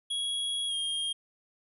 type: tone with pitch glide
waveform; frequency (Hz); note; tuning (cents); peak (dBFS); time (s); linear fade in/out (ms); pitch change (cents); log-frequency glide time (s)
square; 3322 to 3229; G#7 to G#7; 0 to -49; -30; 0.1-1.13; 10; -49; 0.68-0.74
effects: resampled to 32000 Hz